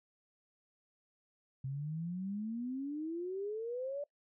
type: exponential sweep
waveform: sine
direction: up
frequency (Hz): 130.81 to 587.3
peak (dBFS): -36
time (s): 1.64-4.04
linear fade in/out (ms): 5
effects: noise-tail reverb RT60 0.1 s tail -21 dB re dry